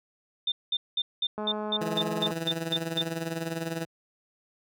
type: tone bursts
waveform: sine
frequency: 3593 Hz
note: A7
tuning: 36 cents sharp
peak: -24 dBFS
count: 11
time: 0.47-3.02 s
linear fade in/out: 5 ms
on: 50 ms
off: 200 ms
type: click train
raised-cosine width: 1 ms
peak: -21 dBFS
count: 198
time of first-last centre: 1.38-2.309 s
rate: 212 Hz
type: tone with tremolo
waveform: 15% pulse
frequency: 164.81 Hz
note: E3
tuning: in tune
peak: -21 dBFS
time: 1.81-3.85 s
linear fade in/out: 2 ms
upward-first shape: triangle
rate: 20 Hz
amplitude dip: 75%
effects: high-pass 80 Hz 12 dB/octave